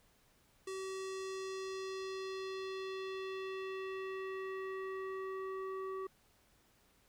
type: tone with low-pass filter sweep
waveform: square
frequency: 381.7 Hz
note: G4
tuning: 46 cents flat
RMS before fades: -42 dBFS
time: 0.67-6.07 s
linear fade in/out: 5 ms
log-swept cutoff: 8400 to 1200 Hz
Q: 1.7
effects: pink hiss -70 dBFS RMS until 7.08 s